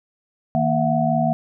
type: tone cluster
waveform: sine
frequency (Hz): 157.7 / 233.9 / 670 / 735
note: D#3 / A#3 / E5 / F#5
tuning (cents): +24 / +6 / +28 / -12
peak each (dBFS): -22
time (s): 0.55-1.33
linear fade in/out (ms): 0
effects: none